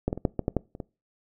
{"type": "clicks", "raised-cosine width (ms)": 2, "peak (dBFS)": [-11, -14, -22, -8, -13, -11, -10, -27, -20], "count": 9, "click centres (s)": [0.08, 0.129, 0.176, 0.252, 0.393, 0.481, 0.567, 0.751, 0.802], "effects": ["noise-tail reverb RT60 0.3 s tail -23 dB re dry"]}